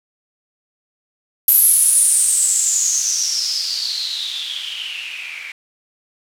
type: noise with low-pass filter sweep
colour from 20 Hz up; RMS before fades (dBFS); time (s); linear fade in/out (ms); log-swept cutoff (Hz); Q
violet; -18; 1.48-5.52; 2; 12000 to 2200; 9.9
effects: none